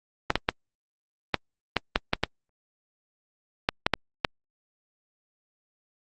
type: clicks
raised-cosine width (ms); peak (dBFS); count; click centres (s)
0.3; -4; 12; 0.304 / 0.356 / 0.489 / 1.343 / 1.767 / 1.959 / 2.134 / 2.236 / 3.689 / 3.865 / 3.937 / 4.248
effects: Opus 24 kbps